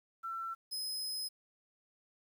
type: tone pair in turn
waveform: sine / sawtooth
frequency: 1345 / 5078 Hz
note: E6 / D#8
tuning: +34 / +34 cents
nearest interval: octave + major seventh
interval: 2300 cents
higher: second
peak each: -37 / -34 dBFS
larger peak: second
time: 0.23-0.55 / 0.71-1.29 s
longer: second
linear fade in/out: 20 ms
effects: 11-bit